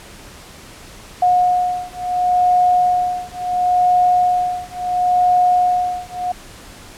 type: beating tone pair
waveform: sine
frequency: 722 / 722.72 Hz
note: F#5 / F#5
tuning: -43 / -41 cents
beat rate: 0.72 Hz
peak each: -16 / -16 dBFS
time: 1.22-6.32 s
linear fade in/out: 5 ms
effects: pink hiss -39 dBFS RMS until 6.97 s + low-pass 11000 Hz 12 dB/octave